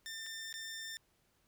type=tone with dropouts; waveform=15% pulse; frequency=1795 Hz; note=A6; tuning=34 cents sharp; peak=-36 dBFS; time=0.06-0.97 s; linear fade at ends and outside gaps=0 ms; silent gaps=0.262-0.265 / 0.527-0.54 s; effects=pink hiss -74 dBFS RMS until 1.47 s